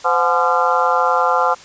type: harmonic tone with a mistuned harmonic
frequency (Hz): 171.5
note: F3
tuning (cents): -31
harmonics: 3 / 4 / 5 / 6 / 7 / 8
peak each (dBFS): -20 / -20 / -20 / -20 / -20 / -20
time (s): 0.04-1.55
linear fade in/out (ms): 20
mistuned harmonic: 4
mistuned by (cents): +100
effects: white hiss -40 dBFS RMS until 1.64 s + resampled to 16000 Hz